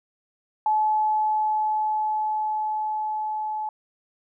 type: tone with level ramp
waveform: sine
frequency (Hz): 859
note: A5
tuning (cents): -42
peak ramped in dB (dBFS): -18 to -26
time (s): 0.66-3.69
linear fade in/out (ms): 2
effects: none